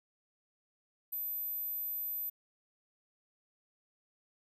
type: tone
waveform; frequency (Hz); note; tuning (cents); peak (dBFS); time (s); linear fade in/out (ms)
sine; 13690; A9; -49; -35; 1.12-2.3; 10
effects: none